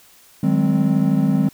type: chord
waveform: triangle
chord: Ab dominant seventh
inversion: second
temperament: equal with one note detuned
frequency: 155.56 / 189.21 / 207.7 / 261.6 Hz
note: Eb3 / Gb3 / Ab3 / C4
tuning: 0 / +39 / 0 / 0 cents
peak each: -18 dBFS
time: 0.43-1.49 s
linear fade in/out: 5 ms
effects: white hiss -50 dBFS RMS until 1.53 s